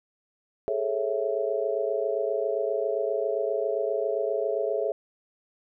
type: chord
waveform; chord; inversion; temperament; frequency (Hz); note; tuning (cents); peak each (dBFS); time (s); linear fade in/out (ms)
sine; A major seventh; third; just; 412.5 / 440 / 550 / 660; G#4 / A4 / C#5 / E5; -12 / 0 / -14 / +2; -30; 0.68-4.92; 0
effects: none